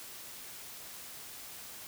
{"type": "silence", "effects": ["white hiss -47 dBFS RMS until 1.87 s"]}